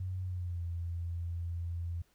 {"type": "tone with pitch glide", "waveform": "sine", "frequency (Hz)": [92.5, 85.31], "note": ["F#2", "F2"], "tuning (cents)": [0, -40], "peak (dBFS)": -34, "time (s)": [0, 2.02], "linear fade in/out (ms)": 5, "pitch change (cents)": -140, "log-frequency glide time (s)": [0.23, 0.64], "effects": ["pink hiss -71 dBFS RMS until 2.14 s"]}